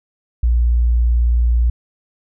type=tone; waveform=sine; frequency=59.1 Hz; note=A#1; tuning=24 cents sharp; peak=-11 dBFS; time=0.43-1.7 s; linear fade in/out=5 ms; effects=none